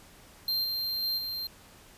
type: tone with level steps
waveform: square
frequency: 4169 Hz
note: C8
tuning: 7 cents flat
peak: -27 / -30 / -28 / -33 dBFS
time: 0.48-1.47 s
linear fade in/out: 2 ms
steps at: 0.63 / 1.02 / 1.17 s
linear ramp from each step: 20 ms
effects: pink hiss -54 dBFS RMS until 1.97 s + resampled to 32000 Hz